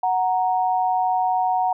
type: tone pair together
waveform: sine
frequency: 740 / 932.3 Hz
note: F#5 / A#5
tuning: 0 / 0 cents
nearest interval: major third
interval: 400 cents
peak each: -19 / -23 dBFS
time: 0.03-1.73 s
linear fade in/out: 5 ms
effects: none